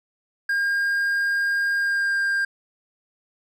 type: tone with pitch glide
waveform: triangle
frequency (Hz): 1613 to 1598.2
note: G6 to G6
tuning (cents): +49 to +33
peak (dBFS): -18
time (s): 0.49-2.45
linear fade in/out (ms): 5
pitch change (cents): -16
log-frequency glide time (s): 1.75-2.19
effects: none